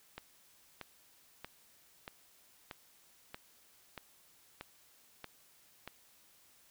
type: click train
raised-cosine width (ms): 0.3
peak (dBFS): -27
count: 10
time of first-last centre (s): 0.18-5.876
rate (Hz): 1.58
effects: white hiss -65 dBFS RMS until 6.7 s